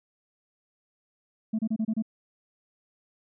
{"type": "tone bursts", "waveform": "sine", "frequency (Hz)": 220, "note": "A3", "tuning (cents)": 0, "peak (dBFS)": -22, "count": 6, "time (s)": [1.53, 2.024], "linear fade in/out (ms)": 10, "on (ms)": 59, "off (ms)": 28, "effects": ["tanh soft clip ceiling -22 dBFS"]}